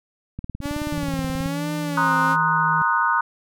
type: click train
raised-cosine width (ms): 5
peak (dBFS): -18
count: 21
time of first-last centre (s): 0.39-1.46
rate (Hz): 18.7
type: tone with vibrato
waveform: sawtooth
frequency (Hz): 280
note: C#4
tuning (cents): +18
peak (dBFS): -22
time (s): 0.61-2.37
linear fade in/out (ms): 50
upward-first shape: sine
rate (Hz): 1.1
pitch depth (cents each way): 110
type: tone with pitch glide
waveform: triangle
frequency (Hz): 164.81 to 159.1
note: E3 to D#3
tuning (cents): 0 to +39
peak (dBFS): -25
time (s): 0.93-2.82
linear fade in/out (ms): 0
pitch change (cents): -61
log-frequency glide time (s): 1.95-2.68
type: chord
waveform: sine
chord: C half-diminished seventh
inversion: third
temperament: equal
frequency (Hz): 932.3 / 1046.5 / 1244.5 / 1480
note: Bb5 / C6 / Eb6 / Gb6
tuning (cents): 0 / 0 / 0 / 0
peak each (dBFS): -22 / -25 / -22 / -22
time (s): 1.97-3.21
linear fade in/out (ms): 5
effects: none